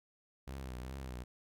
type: tone with vibrato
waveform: sawtooth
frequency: 64.5 Hz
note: C2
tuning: 24 cents flat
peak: -38 dBFS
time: 0.47-1.24 s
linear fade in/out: 10 ms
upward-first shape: triangle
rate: 2.5 Hz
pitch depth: 110 cents each way
effects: none